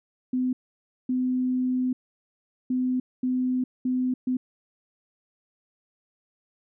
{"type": "tone bursts at uneven times", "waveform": "sine", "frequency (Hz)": 254, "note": "B3", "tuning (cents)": 49, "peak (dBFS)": -22, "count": 6, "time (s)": [[0.33, 0.53], [1.09, 1.93], [2.7, 3], [3.23, 3.64], [3.85, 4.14], [4.27, 4.37]], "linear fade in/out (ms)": 5, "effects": []}